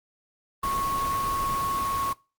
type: tone in noise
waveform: sine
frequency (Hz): 1100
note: C#6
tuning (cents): -14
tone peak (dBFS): -25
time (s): 0.63-2.13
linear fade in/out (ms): 5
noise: pink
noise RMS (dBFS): -34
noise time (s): 0.63-2.13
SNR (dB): +6
effects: noise-tail reverb RT60 0.3 s tail -23 dB re dry + Opus 24 kbps